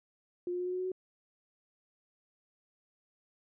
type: tone with pitch steps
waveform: sine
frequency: 354.3 / 357.2 / 360.1 / 363 / 365.9 / 368.9 / 371.9 Hz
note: F4 / F4 / F#4 / F#4 / F#4 / F#4 / F#4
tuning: +25 / +39 / -47 / -33 / -19 / -5 / +9 cents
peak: -32 dBFS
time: 0.47-0.918 s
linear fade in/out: 2 ms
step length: 64 ms
effects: none